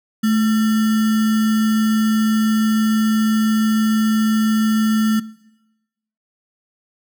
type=tone with sample-and-hold; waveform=sine; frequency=218 Hz; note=A3; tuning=16 cents flat; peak=-13 dBFS; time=0.23-5.2 s; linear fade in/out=10 ms; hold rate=1575 Hz; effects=noise-tail reverb RT60 1.0 s tail -21 dB re dry